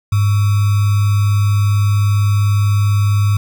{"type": "tone with sample-and-hold", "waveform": "sine", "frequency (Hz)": 102.2, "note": "G#2", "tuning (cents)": -27, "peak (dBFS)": -10, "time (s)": [0.12, 3.37], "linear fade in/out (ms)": 5, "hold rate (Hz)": 1225, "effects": []}